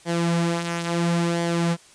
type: tone with flanger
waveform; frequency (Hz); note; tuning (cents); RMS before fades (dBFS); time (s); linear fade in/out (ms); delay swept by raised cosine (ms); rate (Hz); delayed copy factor
sawtooth; 170; F3; -46; -23; 0.05-1.77; 50; 0.75 to 6.15; 0.73; -0.5
effects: white hiss -51 dBFS RMS until 1.94 s + resampled to 22050 Hz